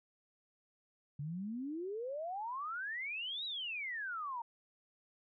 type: exponential two-way sweep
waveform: sine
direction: up then down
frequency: 138.7 to 3951 to 908 Hz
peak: -38 dBFS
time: 1.19-4.42 s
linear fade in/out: 5 ms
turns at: 3.45 s
effects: none

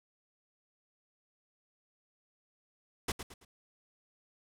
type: noise with echo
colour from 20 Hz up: pink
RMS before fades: -33 dBFS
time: 3.08-3.12 s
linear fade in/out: 5 ms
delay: 110 ms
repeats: 3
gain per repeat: -9 dB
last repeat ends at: 3.45 s
effects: low-pass 12000 Hz 12 dB/octave

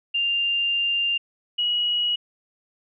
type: tone pair in turn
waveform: sine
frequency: 2794 / 2909 Hz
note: F7 / F#7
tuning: 0 / -30 cents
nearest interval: minor second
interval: 70 cents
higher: second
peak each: -20 / -20 dBFS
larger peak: neither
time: 0.14-1.18 / 1.58-2.16 s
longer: first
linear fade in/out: 10 ms
effects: none

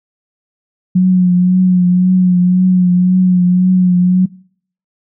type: tone with vibrato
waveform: sine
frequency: 181.8 Hz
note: F#3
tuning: 30 cents flat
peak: -6 dBFS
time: 0.95-4.26 s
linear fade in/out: 10 ms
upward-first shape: triangle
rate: 1.9 Hz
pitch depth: 37 cents each way
effects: noise-tail reverb RT60 0.6 s tail -23 dB re dry

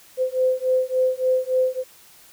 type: beating tone pair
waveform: sine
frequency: 512 / 515.5 Hz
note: C5 / C5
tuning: -38 / -26 cents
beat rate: 3.5 Hz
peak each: -21 dBFS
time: 0.17-1.84 s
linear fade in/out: 50 ms
effects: white hiss -50 dBFS RMS until 2.32 s

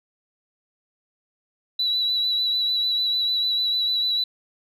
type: tone with vibrato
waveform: sine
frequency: 3942 Hz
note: B7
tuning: 4 cents flat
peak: -19 dBFS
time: 1.79-4.24 s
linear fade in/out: 5 ms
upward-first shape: sine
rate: 6.7 Hz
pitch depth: 24 cents each way
effects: tanh soft clip ceiling -15 dBFS

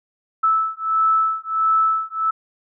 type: beating tone pair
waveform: sine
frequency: 1310 / 1311.5 Hz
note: E6 / E6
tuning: -11 / -9 cents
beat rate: 1.5 Hz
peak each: -19 dBFS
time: 0.43-2.31 s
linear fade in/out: 10 ms
effects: none

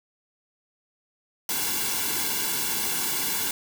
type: noise with comb filter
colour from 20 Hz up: white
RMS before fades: -27 dBFS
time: 1.49-3.51 s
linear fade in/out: 2 ms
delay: 1.6 ms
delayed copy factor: -0.8
effects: none

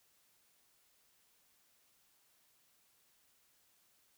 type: silence
effects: white hiss -72 dBFS RMS until 4.17 s

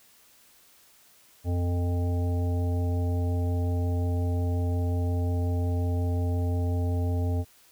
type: harmonic tone with a mistuned harmonic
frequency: 88 Hz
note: F2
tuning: 14 cents sharp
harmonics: 1 / 3 / 5 / 7 / 9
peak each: -24 / -34 / -38 / -41 / -43 dBFS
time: 1.44-7.45 s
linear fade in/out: 50 ms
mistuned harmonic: 3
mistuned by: -37 cents
effects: white hiss -58 dBFS RMS until 7.71 s

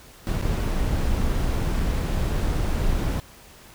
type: noise with dropouts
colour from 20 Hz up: brown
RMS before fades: -23 dBFS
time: 0.27-3.2 s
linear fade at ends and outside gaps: 0 ms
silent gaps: 0.412-0.424 / 1.792-1.797 s
effects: pink hiss -48 dBFS RMS until 3.74 s

